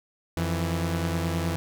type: tone pair together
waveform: sawtooth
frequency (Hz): 87.31 / 165.09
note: F2 / E3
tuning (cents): 0 / +3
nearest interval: major seventh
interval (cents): 1103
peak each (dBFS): -24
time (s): 0.37-1.56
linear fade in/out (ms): 0
effects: none